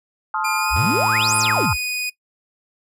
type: chord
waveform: sine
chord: F dominant seventh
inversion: first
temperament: just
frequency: 873.1 / 1047.7 / 1257.2 / 1396.9 Hz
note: A5 / C6 / Eb6 / F6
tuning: -14 / +2 / +18 / 0 cents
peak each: -24 / -28 / -25 / -27 dBFS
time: 0.34-1.73 s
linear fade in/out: 2 ms
type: tone with pitch glide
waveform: sawtooth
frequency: 2400 to 2480 Hz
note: D7 to D#7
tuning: +37 to -6 cents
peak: -19 dBFS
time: 0.44-2.1 s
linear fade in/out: 10 ms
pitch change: +57 cents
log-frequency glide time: 0.56-0.68 s
type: exponential two-way sweep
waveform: sine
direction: up then down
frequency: 49 to 10780 to 49 Hz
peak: -19 dBFS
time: 0.7-1.77 s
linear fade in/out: 50 ms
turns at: 1.37 s
type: tone with vibrato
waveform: sawtooth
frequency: 110.2 Hz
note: A2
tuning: 3 cents sharp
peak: -22 dBFS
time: 0.76-1.66 s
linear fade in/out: 5 ms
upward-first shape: sine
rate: 6.3 Hz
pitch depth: 17 cents each way
effects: noise-tail reverb RT60 0.1 s tail -19 dB re dry + resampled to 32000 Hz